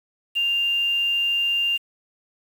sine tone with quantisation, 2794 Hz, F7, in tune, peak -19 dBFS, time 0.35-1.78 s, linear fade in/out 20 ms, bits 7, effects none

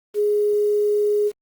sine tone with quantisation, 416.3 Hz, G#4, 4 cents sharp, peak -16 dBFS, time 0.14-1.32 s, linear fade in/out 50 ms, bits 7, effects Opus 32 kbps

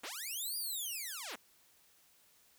5% pulse linear two-way sweep, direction up then down, 174 to 4889 to 174 Hz, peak -30 dBFS, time 0.03-1.36 s, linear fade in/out 10 ms, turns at 0.57 s, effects white hiss -67 dBFS RMS until 2.58 s

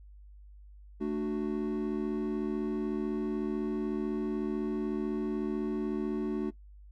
triangle chord, D major, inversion second, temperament equal with one note detuned, 220 / 296 / 370 Hz, A3 / D4 / F#4, 0 / +14 / 0 cents, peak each -32 dBFS, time 1-6.51 s, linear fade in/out 20 ms, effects noise-tail reverb RT60 0.1 s tail -19 dB re dry + added 50 Hz sine -49 dBFS peak until 6.91 s

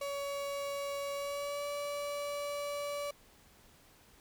35% pulse tone with pitch glide, 563 to 576.5 Hz, C#5 to D5, +27 to -32 cents, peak -34 dBFS, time 0.01-3.11 s, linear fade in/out 5 ms, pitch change +41 cents, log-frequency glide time 1.13-1.66 s, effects pink hiss -62 dBFS RMS until 4.2 s

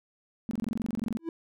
sine tone bursts, 224.7 Hz, A3, 37 cents sharp, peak -27 dBFS, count 16, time 0.49-1.171 s, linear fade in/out 0 ms, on 21 ms, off 23 ms
triangle tone with exponential growth, 330.1 Hz, E4, 2 cents sharp, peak -24 dBFS, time 1.19-1.29 s, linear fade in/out 2 ms, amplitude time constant 20 ms
effects none

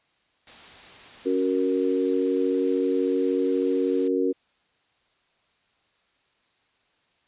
white noise, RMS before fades -45 dBFS, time 0.47-4.08 s, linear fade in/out 2 ms
sine chord, F# major, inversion second, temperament equal, 277.2 / 370 / 466.2 Hz, C#4 / F#4 / A#4, 0 / 0 / 0 cents, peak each -25 dBFS, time 1.25-4.33 s, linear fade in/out 20 ms
effects white hiss -67 dBFS RMS until 7.27 s + resampled to 8000 Hz

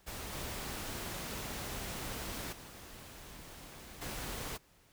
pink noise with level steps, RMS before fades -43 / -41 / -51 / -41 dBFS, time 0.06-4.58 s, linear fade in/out 20 ms, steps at 0.32 / 2.52 / 4.01 s, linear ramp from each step 10 ms, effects pink hiss -66 dBFS RMS until 4.92 s

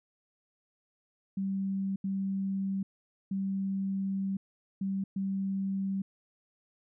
sine tone bursts at uneven times, 194.1 Hz, G3, 17 cents flat, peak -29 dBFS, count 5, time 1.37-1.96 / 2.04-2.83 / 3.31-4.37 / 4.81-5.04 / 5.16-6.02 s, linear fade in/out 5 ms, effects none

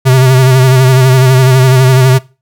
square tone with vibrato, 130 Hz, C3, 11 cents flat, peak -4 dBFS, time 0.05-2.19 s, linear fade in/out 20 ms, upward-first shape sine, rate 12 Hz, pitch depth 46 cents each way, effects noise-tail reverb RT60 0.3 s tail -21 dB re dry

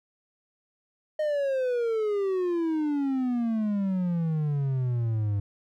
triangle exponential sweep, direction down, 620 to 99.3 Hz, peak -22 dBFS, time 1.19-5.4 s, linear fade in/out 5 ms, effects none

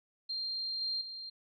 sine tone with level steps, 4186 Hz, C8, in tune, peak -34 / -32 / -41 dBFS, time 0.29-1.3 s, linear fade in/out 10 ms, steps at 0.81 / 1.01 s, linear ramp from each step 5 ms, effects none

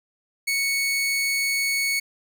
sawtooth tone, 2217 Hz, C#7, in tune, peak -18 dBFS, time 0.47-2 s, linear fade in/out 10 ms, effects none

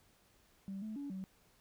sine tone with pitch steps, 194.5 / 217 / 283.5 / 189.8 Hz, G3 / A3 / C#4 / F#3, -13 / -24 / +39 / +44 cents, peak -39 dBFS, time 0.68-1.24 s, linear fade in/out 0 ms, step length 140 ms, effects tanh soft clip ceiling -36 dBFS + pink hiss -69 dBFS RMS until 1.6 s

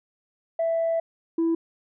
sine tone pair in turn, 661 / 330.5 Hz, E5 / E4, +5 / +5 cents, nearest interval octave, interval 1200 cents, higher first, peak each -20 / -18 dBFS, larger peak second, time 0.59-1 / 1.38-1.55 s, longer first, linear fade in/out 5 ms, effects tanh soft clip ceiling -18 dBFS

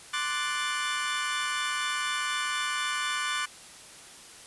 25% pulse chord, D dominant seventh, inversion third, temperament equal, 1046.5 / 1174.7 / 1480 / 1760 Hz, C6 / D6 / F#6 / A6, 0 / 0 / 0 / 0 cents, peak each -33 / -29 / -29 / -31 dBFS, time 0.13-3.46 s, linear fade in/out 10 ms, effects white hiss -48 dBFS RMS until 4.46 s + resampled to 24000 Hz

